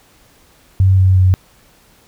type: tone with pitch steps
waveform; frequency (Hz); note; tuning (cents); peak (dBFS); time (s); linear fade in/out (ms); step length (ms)
sine; 95 / 93.85 / 92.72; F#2 / F#2 / F#2; +46 / +25 / +4; -7; 0.8-1.34; 0; 180
effects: pink hiss -50 dBFS RMS until 2.07 s